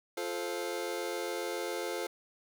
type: chord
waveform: sawtooth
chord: F major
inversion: none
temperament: just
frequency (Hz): 349.2 / 436.5 / 523.8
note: F4 / A4 / C5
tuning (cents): 0 / -14 / +2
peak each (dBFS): -34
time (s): 0.17-2.07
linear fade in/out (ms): 5
effects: none